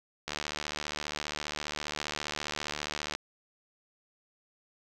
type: click train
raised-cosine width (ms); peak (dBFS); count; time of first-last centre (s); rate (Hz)
0.2; -16; 216; 0.28-3.15; 74.9
effects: none